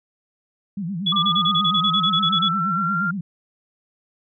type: tone with vibrato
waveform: sine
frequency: 182.5 Hz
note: F#3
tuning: 24 cents flat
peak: -24 dBFS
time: 0.77-3.21 s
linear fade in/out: 5 ms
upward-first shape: sine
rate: 8.5 Hz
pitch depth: 210 cents each way
type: tone bursts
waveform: sine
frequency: 3393 Hz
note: G#7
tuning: 36 cents sharp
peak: -17 dBFS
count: 15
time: 1.06-2.488 s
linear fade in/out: 10 ms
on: 70 ms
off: 27 ms
type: linear sweep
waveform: sine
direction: up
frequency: 1187 to 1396.9 Hz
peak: -20 dBFS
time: 1.12-3.11 s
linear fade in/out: 5 ms
effects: none